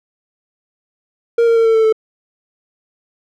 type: tone with pitch steps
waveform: triangle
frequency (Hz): 466.4 / 460.8 / 455.2 / 449.7 / 444.3 / 439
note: A#4 / A#4 / A#4 / A4 / A4 / A4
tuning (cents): +1 / -20 / -41 / +38 / +17 / -4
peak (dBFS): -7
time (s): 1.38-1.926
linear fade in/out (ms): 5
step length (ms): 91
effects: none